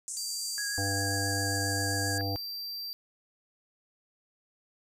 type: band-pass noise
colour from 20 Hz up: white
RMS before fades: -38 dBFS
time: 0.08-2.18 s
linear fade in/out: 0 ms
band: 6400 to 8900 Hz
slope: 48 dB/octave
type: tone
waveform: square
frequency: 4699 Hz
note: D8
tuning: in tune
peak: -36 dBFS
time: 0.17-2.93 s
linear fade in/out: 0 ms
type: tone with vibrato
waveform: sine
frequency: 1652 Hz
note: G#6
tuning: 10 cents flat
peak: -34 dBFS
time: 0.58-2.21 s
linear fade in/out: 0 ms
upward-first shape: triangle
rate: 7.5 Hz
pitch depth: 19 cents each way
type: harmonic tone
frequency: 98.7 Hz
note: G2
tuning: 12 cents sharp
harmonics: 1 / 3 / 5 / 7 / 8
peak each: -32 / -37 / -39 / -40 / -41 dBFS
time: 0.78-2.36 s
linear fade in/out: 0 ms
effects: none